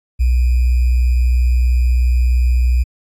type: tone with sample-and-hold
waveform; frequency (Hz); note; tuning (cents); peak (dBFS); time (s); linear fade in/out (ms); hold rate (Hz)
sine; 61.5; B1; -7; -10; 0.19-2.84; 20; 2450
effects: AAC 48 kbps